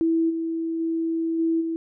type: tone with level steps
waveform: sine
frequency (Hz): 328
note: E4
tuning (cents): -9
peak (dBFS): -18 / -24 / -22 / -19 / -24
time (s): 0.01-1.76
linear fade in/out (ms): 0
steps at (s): 0.29 / 0.79 / 1.38 / 1.6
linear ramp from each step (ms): 20
effects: none